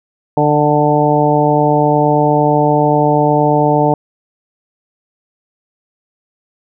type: harmonic tone with a mistuned harmonic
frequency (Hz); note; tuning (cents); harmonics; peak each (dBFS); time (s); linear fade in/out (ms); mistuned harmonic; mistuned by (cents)
148.9; D3; +24; 1 / 2 / 3 / 4 / 5 / 6; -16 / -16 / -16 / -16 / -16 / -16; 0.37-3.94; 2; 6; -16
effects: none